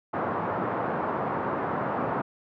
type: band-pass noise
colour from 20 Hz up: white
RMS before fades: -29 dBFS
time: 0.13-2.22 s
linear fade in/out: 10 ms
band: 110 to 1200 Hz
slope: 24 dB/octave
effects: none